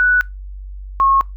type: tone pair in turn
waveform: sine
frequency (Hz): 1480 / 1087.8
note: F#6 / C#6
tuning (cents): 0 / -33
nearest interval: perfect fourth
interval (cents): 533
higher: first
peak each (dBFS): -10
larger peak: neither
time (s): 0-0.21 / 1-1.21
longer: neither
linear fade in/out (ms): 0
effects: noise-tail reverb RT60 0.2 s tail -23 dB re dry + added 48 Hz sine -28 dBFS peak until 1.36 s